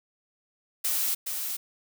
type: noise with echo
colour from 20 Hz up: blue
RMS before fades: -27 dBFS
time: 0.84-1.15 s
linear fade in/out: 10 ms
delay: 420 ms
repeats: 1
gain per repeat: -5 dB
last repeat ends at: 1.57 s
effects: none